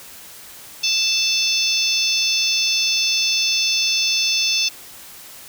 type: harmonic tone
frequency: 880 Hz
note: A5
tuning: in tune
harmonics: 3 / 4 / 5 / 6 / 7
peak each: -23 / -23 / -25 / -21 / -24 dBFS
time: 0.83-4.69 s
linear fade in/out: 10 ms
effects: white hiss -40 dBFS RMS until 5.48 s